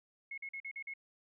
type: tone bursts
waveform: sine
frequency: 2175 Hz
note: C#7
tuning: 33 cents flat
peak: -40 dBFS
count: 6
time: 0.31-0.938 s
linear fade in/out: 5 ms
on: 68 ms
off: 44 ms
effects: none